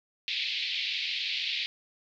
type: band-pass noise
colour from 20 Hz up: white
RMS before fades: -32 dBFS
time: 0.28-1.66 s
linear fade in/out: 0 ms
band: 2200 to 4300 Hz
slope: 48 dB/octave
effects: none